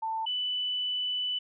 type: tone pair in turn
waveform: sine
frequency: 890 / 2986 Hz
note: A5 / F#7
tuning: +20 / +15 cents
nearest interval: octave + major sixth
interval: 2095 cents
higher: second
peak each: -29 / -28 dBFS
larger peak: second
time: 0.02-0.26 / 0.26-1.39 s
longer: second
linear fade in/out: 10 ms
effects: none